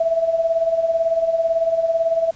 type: tone with tremolo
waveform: sine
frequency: 659.3 Hz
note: E5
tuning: in tune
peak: -13 dBFS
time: 0-2.31 s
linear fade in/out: 5 ms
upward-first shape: sine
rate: 18 Hz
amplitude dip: 65%
effects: pink hiss -48 dBFS RMS until 2.35 s + resampled to 16000 Hz